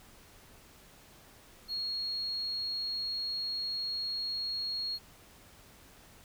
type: tone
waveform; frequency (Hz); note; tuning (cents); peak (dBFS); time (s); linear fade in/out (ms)
triangle; 4300; C8; +47; -29; 1.68-4.99; 50
effects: tanh soft clip ceiling -31 dBFS + pink hiss -57 dBFS RMS until 6.24 s